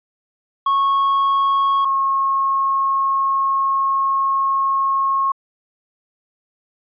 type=tone pair in turn; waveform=triangle / sine; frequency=1100 / 1086.7 Hz; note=C#6 / C#6; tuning=-14 / -35 cents; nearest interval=unison; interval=21 cents; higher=first; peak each=-12 / -15 dBFS; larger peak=first; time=0.66-1.85 / 1.85-5.32 s; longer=second; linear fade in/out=5 ms; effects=resampled to 8000 Hz